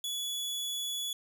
sawtooth tone, 3408 Hz, G#7, 44 cents sharp, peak -30 dBFS, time 0.04-1.13 s, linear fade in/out 2 ms, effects none

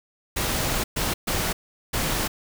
pink noise bursts at uneven times, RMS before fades -25 dBFS, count 4, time 0.36-0.84 / 0.96-1.14 / 1.27-1.53 / 1.93-2.28 s, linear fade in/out 10 ms, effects none

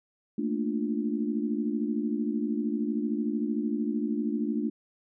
sine chord, Bb major seventh, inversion third, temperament equal, 220 / 233.1 / 293.7 / 349.2 Hz, A3 / Bb3 / D4 / F4, 0 / 0 / 0 / 0 cents, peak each -30 / -33 / -31 / -36 dBFS, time 0.38-4.7 s, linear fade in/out 5 ms, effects none

